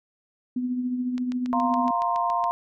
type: tone with tremolo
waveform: sine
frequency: 249.5 Hz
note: B3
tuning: 18 cents sharp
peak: -22 dBFS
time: 0.56-1.91 s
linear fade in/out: 5 ms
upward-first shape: triangle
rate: 14 Hz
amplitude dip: 50%
type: click train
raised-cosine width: 0.2 ms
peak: -22 dBFS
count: 10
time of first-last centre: 1.18-2.441 s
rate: 7.14 Hz
type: chord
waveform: sine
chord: F suspended fourth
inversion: none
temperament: just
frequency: 698.5 / 931.3 / 1047.7 Hz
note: F5 / Bb5 / C6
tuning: 0 / -2 / +2 cents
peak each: -26 dBFS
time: 1.53-2.51 s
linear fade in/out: 0 ms
effects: none